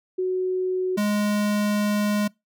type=tone pair in turn; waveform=sine / square; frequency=370.1 / 207.7 Hz; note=F#4 / G#3; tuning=0 / 0 cents; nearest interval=minor seventh; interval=1000 cents; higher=first; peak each=-21 dBFS; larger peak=neither; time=0.18-0.97 / 0.97-2.28 s; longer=second; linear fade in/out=10 ms; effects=noise-tail reverb RT60 0.2 s tail -24 dB re dry